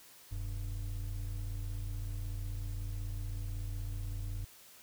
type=tone pair together; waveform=triangle; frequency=40.74 / 96.9 Hz; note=E1 / G2; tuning=-20 / -20 cents; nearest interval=octave + minor third; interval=1500 cents; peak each=-36 / -37 dBFS; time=0.31-4.45 s; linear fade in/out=10 ms; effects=white hiss -57 dBFS RMS until 4.82 s